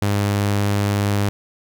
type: tone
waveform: sawtooth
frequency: 101.6 Hz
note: G#2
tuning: 38 cents flat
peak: -13 dBFS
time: 0.02-1.29 s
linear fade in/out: 0 ms
effects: none